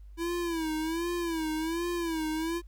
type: tone with vibrato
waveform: square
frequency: 329.6 Hz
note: E4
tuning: in tune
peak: -30 dBFS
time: 0.17-2.62 s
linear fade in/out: 50 ms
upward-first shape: sine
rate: 1.3 Hz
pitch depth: 99 cents each way
effects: added 50 Hz sine -45 dBFS peak until 2.67 s + pink hiss -75 dBFS RMS until 2.67 s